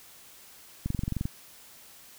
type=click train; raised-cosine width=5 ms; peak=-17 dBFS; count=10; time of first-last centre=0.86-1.255 s; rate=22.8 Hz; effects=white hiss -52 dBFS RMS until 2.18 s